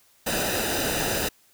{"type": "noise with comb filter", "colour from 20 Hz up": "pink", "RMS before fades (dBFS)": -26, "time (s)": [0.26, 1.29], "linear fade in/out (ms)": 10, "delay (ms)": 0.91, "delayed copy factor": -0.7, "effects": ["white hiss -60 dBFS RMS until 1.53 s"]}